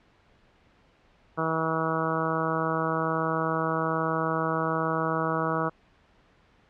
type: harmonic tone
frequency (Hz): 161.2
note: E3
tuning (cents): -38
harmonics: 1 / 2 / 3 / 4 / 5 / 6 / 7 / 8 / 9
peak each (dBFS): -32 / -33 / -32 / -33 / -37 / -35 / -32 / -32 / -36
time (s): 1.37-5.7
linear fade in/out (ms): 20
effects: pink hiss -61 dBFS RMS until 6.69 s + low-pass 3000 Hz 12 dB/octave